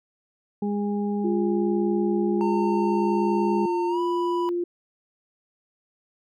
harmonic tone, 204.9 Hz, G#3, 23 cents flat, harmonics 1 / 2 / 4, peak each -24 / -30 / -36 dBFS, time 0.62-3.66 s, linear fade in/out 5 ms
sine tone, 349.2 Hz, F4, in tune, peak -23 dBFS, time 1.24-4.64 s, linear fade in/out 5 ms
triangle tone with pitch glide, 910 to 986.6 Hz, A#5 to B5, -42 to -2 cents, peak -25 dBFS, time 2.41-4.49 s, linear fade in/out 0 ms, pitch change +140 cents, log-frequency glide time 3.88-4 s
effects none

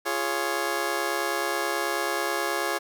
15% pulse chord, Db major, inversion first, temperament just, 346.5 / 415.8 / 554.4 Hz, F4 / Ab4 / Db5, -14 / +2 / 0 cents, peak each -24 dBFS, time 0.05-2.79 s, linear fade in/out 20 ms, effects none

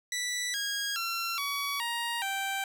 15% pulse tone with pitch steps, 1969 / 1636.7 / 1360.5 / 1130.9 / 940 / 781.4 Hz, B6 / G#6 / F6 / C#6 / A#5 / G5, -6 / -26 / -46 / +34 / +14 / -6 cents, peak -24 dBFS, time 0.12-2.64 s, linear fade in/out 2 ms, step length 420 ms, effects none

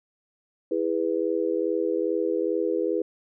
sine chord, E major, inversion none, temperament just, 329.6 / 412 / 494.4 Hz, E4 / G#4 / B4, 0 / -14 / +2 cents, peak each -27 dBFS, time 0.71-3.02 s, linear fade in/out 5 ms, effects none

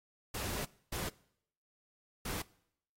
pink noise bursts at uneven times, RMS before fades -39 dBFS, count 3, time 0.34-0.65 / 0.92-1.09 / 2.25-2.42 s, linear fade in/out 5 ms, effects noise-tail reverb RT60 0.7 s tail -22 dB re dry + AAC 48 kbps

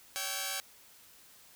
5% pulse tone cluster, 563 / 774 / 1325 / 1610 / 2199 Hz, C#5 / G5 / E6 / G6 / C#7, +27 / -22 / +9 / +46 / -14 cents, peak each -30 / -26 / -31 / -30 / -34 dBFS, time 0.16-0.6 s, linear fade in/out 0 ms, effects white hiss -58 dBFS RMS until 1.55 s

